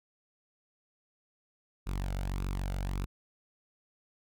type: tone with flanger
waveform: sawtooth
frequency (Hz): 46.99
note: F#1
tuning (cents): +28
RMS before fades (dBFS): -34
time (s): 1.86-3.06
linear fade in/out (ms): 20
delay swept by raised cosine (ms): 0.78 to 1.41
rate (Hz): 1.7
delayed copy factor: +0.55
effects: none